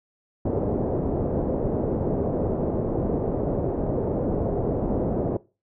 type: low-pass noise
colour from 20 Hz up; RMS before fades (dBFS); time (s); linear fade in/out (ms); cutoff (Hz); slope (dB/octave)
white; -25; 0.45-5.37; 5; 550; 24
effects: noise-tail reverb RT60 0.3 s tail -20 dB re dry